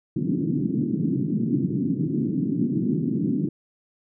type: band-pass noise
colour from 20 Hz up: white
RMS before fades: -24 dBFS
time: 0.16-3.49 s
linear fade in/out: 5 ms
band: 130 to 320 Hz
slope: 48 dB/octave
effects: none